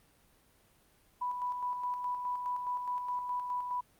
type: tone with tremolo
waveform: sine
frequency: 987.8 Hz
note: B5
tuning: in tune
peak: -31 dBFS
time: 1.21-3.81 s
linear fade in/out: 10 ms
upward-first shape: square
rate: 4.8 Hz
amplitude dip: 40%
effects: pink hiss -66 dBFS RMS until 3.99 s + Opus 32 kbps